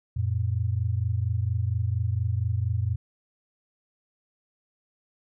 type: tone pair together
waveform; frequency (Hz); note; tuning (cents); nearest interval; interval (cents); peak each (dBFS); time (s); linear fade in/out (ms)
sine; 90.3 / 114.6; F#2 / A#2; -42 / -29; major third; 413; -26 / -26; 0.16-2.96; 10
effects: none